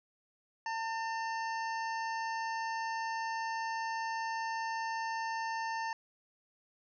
harmonic tone with a mistuned harmonic, 900 Hz, A5, 39 cents sharp, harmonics 1 / 2 / 3 / 5 / 6 / 7, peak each -35 / -40 / -48 / -52 / -51 / -55 dBFS, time 0.66-5.93 s, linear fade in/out 2 ms, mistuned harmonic 6, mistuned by -21 cents, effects none

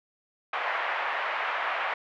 pink band-pass noise, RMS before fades -30 dBFS, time 0.53-1.94 s, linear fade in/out 5 ms, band 700 to 2400 Hz, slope 24 dB/octave, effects none

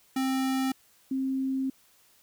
square / sine tone pair in turn, 263.8 / 265.6 Hz, C4 / C4, +14 / +26 cents, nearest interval unison, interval 12 cents, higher second, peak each -26 dBFS, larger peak neither, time 0.16-0.72 / 1.11-1.7 s, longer second, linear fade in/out 5 ms, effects white hiss -62 dBFS RMS until 2.22 s

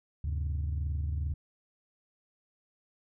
sine tone cluster, 75.1 / 97.5 / 132.6 Hz, D2 / G2 / C3, +39 / -9 / +23 cents, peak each -29 / -37 / -38 dBFS, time 0.24-1.34 s, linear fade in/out 5 ms, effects tanh soft clip ceiling -25 dBFS

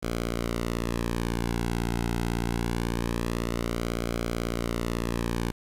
sawtooth tone with flanger, 58.1 Hz, A#1, 5 cents flat, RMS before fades -29 dBFS, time 0.02-5.52 s, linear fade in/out 20 ms, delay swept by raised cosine 1.1 to 1.72 ms, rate 0.24 Hz, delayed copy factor -0.8, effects resampled to 32000 Hz + 8-bit

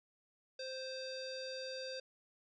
square tone with low-pass filter, 523.3 Hz, C5, in tune, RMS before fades -44 dBFS, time 0.59-2 s, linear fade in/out 5 ms, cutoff 4700 Hz, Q 5.8, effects none

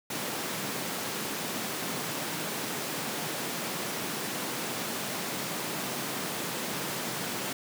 pink high-pass noise, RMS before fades -34 dBFS, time 0.1-7.53 s, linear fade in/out 5 ms, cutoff 150 Hz, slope 24 dB/octave, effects none

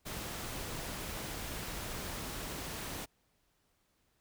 pink noise, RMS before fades -41 dBFS, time 0.05-3.06 s, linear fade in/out 20 ms, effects pink hiss -75 dBFS RMS until 4.2 s

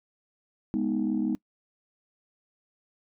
sine chord, G# minor, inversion none, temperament equal with one note detuned, 207.7 / 246.9 / 313.3 Hz, G#3 / B3 / D#4, 0 / 0 / +12 cents, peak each -28 dBFS, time 0.74-1.35 s, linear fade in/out 0 ms, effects noise-tail reverb RT60 0.1 s tail -23 dB re dry + tanh soft clip ceiling -18 dBFS

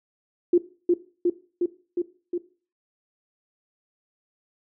sine tone with echo, 350.7 Hz, F4, 7 cents sharp, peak -13 dBFS, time 0.53-0.58 s, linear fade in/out 5 ms, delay 360 ms, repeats 5, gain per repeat -2 dB, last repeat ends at 2.38 s, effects noise-tail reverb RT60 0.4 s tail -17 dB re dry

